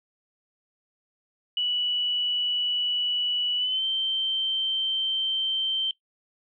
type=tone with pitch glide; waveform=sine; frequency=2950 to 3120 Hz; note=F#7 to G7; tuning=-6 to -9 cents; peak=-23 dBFS; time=1.57-5.91 s; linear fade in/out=2 ms; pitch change=+97 cents; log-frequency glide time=3.57-3.85 s; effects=noise-tail reverb RT60 0.1 s tail -18 dB re dry